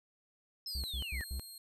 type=linear sweep; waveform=sine; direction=down; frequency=5260 to 1679 Hz; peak=-39 dBFS; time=0.66-1.24 s; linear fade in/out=2 ms
type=tone with tremolo; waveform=15% pulse; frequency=4220 Hz; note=C8; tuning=14 cents sharp; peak=-38 dBFS; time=0.67-1.58 s; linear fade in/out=2 ms; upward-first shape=square; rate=2.1 Hz; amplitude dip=25%
type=tone bursts; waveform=triangle; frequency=65.41 Hz; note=C2; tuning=in tune; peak=-34 dBFS; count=4; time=0.75-1.396 s; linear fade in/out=0 ms; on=88 ms; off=98 ms
effects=resampled to 32000 Hz